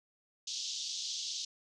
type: band-pass noise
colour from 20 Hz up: white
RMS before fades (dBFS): -39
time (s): 0.47-1.45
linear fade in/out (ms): 5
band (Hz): 3200 to 6400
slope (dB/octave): 48
effects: none